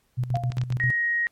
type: tone with tremolo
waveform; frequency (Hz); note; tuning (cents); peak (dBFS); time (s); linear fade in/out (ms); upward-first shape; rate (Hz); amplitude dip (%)
sine; 124.4; B2; +13; -21; 0.17-0.92; 20; square; 7.5; 70
type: tone with exponential decay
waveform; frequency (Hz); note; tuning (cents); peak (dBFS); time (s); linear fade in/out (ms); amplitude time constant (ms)
sine; 698.5; F5; 0; -23; 0.34-0.63; 5; 62
type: clicks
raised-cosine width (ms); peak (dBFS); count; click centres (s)
0.2; -19; 5; 0.356 / 0.52 / 0.583 / 0.615 / 0.724
type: tone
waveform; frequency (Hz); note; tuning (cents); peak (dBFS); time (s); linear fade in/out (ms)
sine; 1882; A#6; +16; -21; 0.8-1.27; 0
effects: pink hiss -68 dBFS RMS until 1.31 s + MP3 64 kbps